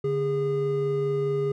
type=tone pair together; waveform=triangle; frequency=144.5 / 408.7 Hz; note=D3 / G#4; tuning=-28 / -28 cents; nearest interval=octave + tritone; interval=1800 cents; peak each=-27 / -22 dBFS; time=0.04-1.52 s; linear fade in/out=5 ms; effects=none